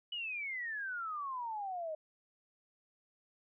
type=exponential sweep; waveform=sine; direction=down; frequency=2976 to 610 Hz; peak=-37 dBFS; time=0.12-1.95 s; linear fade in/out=5 ms; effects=none